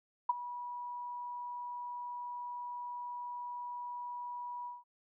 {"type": "tone with ADSR envelope", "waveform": "sine", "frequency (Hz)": 973, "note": "B5", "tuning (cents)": -26, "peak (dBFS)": -23, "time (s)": [0.29, 4.84], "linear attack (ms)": 7, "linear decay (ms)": 22, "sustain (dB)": -16, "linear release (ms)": 180, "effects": []}